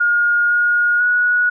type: tone with pitch steps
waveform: sine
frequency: 1426 / 1435 / 1461 Hz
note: F6 / F6 / F#6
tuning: +36 / +47 / -22 cents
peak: -12 dBFS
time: 0-1.5 s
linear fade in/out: 10 ms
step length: 500 ms
effects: none